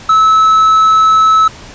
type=tone; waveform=triangle; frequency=1300 Hz; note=E6; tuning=24 cents flat; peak=-3 dBFS; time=0.09-1.48 s; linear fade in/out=5 ms; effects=pink hiss -33 dBFS RMS until 1.74 s + resampled to 16000 Hz